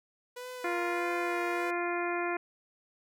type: tone with vibrato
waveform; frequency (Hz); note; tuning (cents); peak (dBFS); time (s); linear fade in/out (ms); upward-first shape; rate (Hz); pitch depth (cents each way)
sawtooth; 489.1; B4; -17; -36; 0.36-1.71; 10; sine; 1.6; 52
type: harmonic tone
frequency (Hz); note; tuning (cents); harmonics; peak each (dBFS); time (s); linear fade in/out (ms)
348.5; F4; -4; 1 / 2 / 3 / 4 / 5 / 6 / 7; -33 / -36 / -38 / -39 / -40 / -41 / -41; 0.64-2.37; 5
effects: none